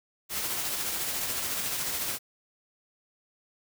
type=noise with tremolo; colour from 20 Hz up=white; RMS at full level=-30 dBFS; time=0.29-2.19 s; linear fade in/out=50 ms; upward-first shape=triangle; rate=14 Hz; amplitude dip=35%; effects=none